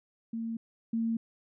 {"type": "tone pair in turn", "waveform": "sine", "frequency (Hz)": [227.7, 227.7], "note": ["A#3", "A#3"], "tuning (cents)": [-40, -40], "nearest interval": "unison", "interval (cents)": 0, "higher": "neither", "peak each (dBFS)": [-32, -27], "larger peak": "second", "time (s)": [[0.33, 0.57], [0.93, 1.17]], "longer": "neither", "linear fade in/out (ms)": 5, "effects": []}